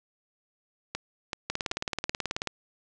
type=two click trains; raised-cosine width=0.2 ms; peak=-14 / -12 dBFS; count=4 / 19; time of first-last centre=0.95-2.095 / 1.5-2.473 s; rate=2.62 / 18.5 Hz; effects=resampled to 24000 Hz + 9-bit